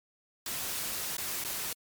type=noise with dropouts; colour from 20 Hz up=white; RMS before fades=-35 dBFS; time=0.46-1.73 s; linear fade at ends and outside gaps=2 ms; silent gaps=1.168-1.181 / 1.44-1.447 s; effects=MP3 96 kbps